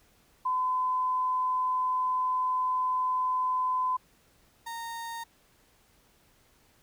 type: tone pair in turn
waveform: sine / 35% pulse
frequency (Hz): 1016 / 924.1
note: B5 / A#5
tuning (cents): +49 / -15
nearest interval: major second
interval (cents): 164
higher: first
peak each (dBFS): -25 / -34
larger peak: first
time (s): 0.45-3.97 / 4.66-5.24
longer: first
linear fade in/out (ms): 10
effects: pink hiss -64 dBFS RMS until 6.82 s